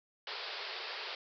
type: band-pass noise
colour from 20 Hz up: white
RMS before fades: -42 dBFS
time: 0.27-1.15 s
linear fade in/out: 2 ms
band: 360 to 5000 Hz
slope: 96 dB/octave
effects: none